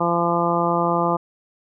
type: harmonic tone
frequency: 171.3 Hz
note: F3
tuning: 33 cents flat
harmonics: 1 / 2 / 3 / 4 / 5 / 6 / 7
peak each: -25 / -25 / -25 / -25 / -25 / -25 / -25 dBFS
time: 0-1.17 s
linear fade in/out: 10 ms
effects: none